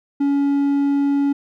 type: tone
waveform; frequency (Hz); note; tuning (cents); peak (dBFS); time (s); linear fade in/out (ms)
triangle; 281.6; C#4; +27; -13; 0.2-1.33; 10
effects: none